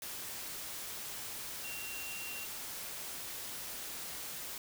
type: tone in noise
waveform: sine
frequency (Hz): 2751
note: F7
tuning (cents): -27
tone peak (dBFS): -44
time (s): 1.64-2.45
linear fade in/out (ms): 2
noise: white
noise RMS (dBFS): -43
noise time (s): 0.02-4.58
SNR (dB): -4
effects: none